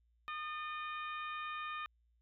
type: harmonic tone with a mistuned harmonic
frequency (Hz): 613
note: D#5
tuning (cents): -26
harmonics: 2 / 3 / 4 / 5 / 6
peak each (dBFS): -41 / -48 / -47 / -55 / -54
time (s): 0.28-1.86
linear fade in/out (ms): 0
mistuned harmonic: 3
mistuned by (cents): -41
effects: added 58 Hz sine -70 dBFS peak until 2.21 s